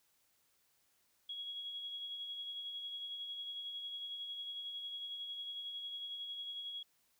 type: tone with tremolo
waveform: sine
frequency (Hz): 3322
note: G#7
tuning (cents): 0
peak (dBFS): -40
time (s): 1.29-6.83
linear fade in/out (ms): 5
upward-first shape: sine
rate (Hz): 11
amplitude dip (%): 35
effects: white hiss -75 dBFS RMS until 7.19 s